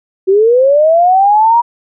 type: linear sweep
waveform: sine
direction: up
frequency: 370 to 960 Hz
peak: -5 dBFS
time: 0.27-1.62 s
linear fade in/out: 20 ms
effects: none